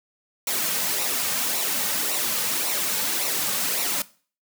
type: noise with flanger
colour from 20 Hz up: white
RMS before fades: -25 dBFS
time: 0.47-4.02 s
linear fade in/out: 2 ms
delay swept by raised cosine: 0.61 to 3.01 ms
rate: 1.8 Hz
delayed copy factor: -0.55
effects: noise-tail reverb RT60 0.4 s tail -19 dB re dry + high-pass 150 Hz 12 dB/octave